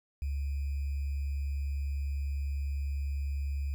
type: tone with sample-and-hold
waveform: sine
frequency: 70 Hz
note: C#2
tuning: 18 cents sharp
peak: -30 dBFS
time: 0.22-3.74 s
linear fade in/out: 0 ms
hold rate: 2450 Hz
effects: none